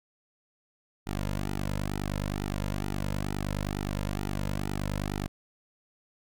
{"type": "tone with flanger", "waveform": "sawtooth", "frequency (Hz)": 49.66, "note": "G1", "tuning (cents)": 23, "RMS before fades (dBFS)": -32, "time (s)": [1.06, 5.28], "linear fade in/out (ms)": 20, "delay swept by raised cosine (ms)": [1.8, 2.66], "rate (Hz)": 2.2, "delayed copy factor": -1, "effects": []}